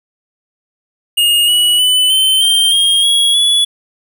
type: tone with pitch steps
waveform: square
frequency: 2852 / 2925 / 3001 / 3078 / 3157 / 3238 / 3322 / 3407 Hz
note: F7 / F#7 / F#7 / G7 / G7 / G#7 / G#7 / G#7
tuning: +36 / -21 / +24 / -32 / +12 / -45 / 0 / +44 cents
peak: -9 dBFS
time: 1.17-3.65 s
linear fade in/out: 10 ms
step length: 310 ms
effects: none